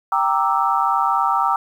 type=chord; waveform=sine; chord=E half-diminished seventh; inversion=first; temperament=equal; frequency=784 / 932.3 / 1174.7 / 1318.5 Hz; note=G5 / Bb5 / D6 / E6; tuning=0 / 0 / 0 / 0 cents; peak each=-21 dBFS; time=0.12-1.56 s; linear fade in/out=2 ms; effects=8-bit